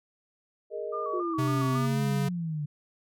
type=chord; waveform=sine; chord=Ab suspended second; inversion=none; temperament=equal; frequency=415.3 / 466.2 / 622.3 Hz; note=Ab4 / Bb4 / Eb5; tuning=0 / 0 / 0 cents; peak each=-36 dBFS; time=0.7-1.23 s; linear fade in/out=50 ms
type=tone with vibrato; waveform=sine; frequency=1169 Hz; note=D6; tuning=8 cents flat; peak=-32 dBFS; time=0.92-1.87 s; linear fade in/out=20 ms; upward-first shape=square; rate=3.6 Hz; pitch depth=52 cents each way
type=exponential sweep; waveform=sine; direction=down; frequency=370 to 144.5 Hz; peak=-29 dBFS; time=1.13-2.66 s; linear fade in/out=10 ms
type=tone with pitch glide; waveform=square; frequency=130.81 to 139.39 Hz; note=C3 to C#3; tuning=0 to +10 cents; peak=-27 dBFS; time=1.38-2.29 s; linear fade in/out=10 ms; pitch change=+110 cents; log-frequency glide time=1.71-2.01 s
effects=none